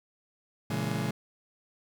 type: chord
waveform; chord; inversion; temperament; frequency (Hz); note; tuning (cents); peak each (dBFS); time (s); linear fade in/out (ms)
35% pulse; A# half-diminished seventh; none; just; 116.54 / 139.85 / 167.82 / 209.8; A#2 / C#3 / E3 / G#3; 0 / +16 / +31 / +18; -33; 0.7-1.11; 5
effects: none